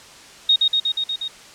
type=tone with echo; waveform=sine; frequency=3729 Hz; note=A#7; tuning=in tune; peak=-11 dBFS; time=0.49-0.56 s; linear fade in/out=5 ms; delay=120 ms; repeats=6; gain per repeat=-2 dB; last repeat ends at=1.28 s; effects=white hiss -43 dBFS RMS until 1.54 s + low-pass 7000 Hz 12 dB/octave